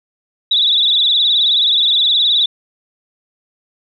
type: tone with vibrato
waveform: sine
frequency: 3663 Hz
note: A#7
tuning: 31 cents flat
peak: -10 dBFS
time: 0.51-2.46 s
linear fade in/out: 5 ms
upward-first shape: sine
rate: 19 Hz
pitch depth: 120 cents each way
effects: none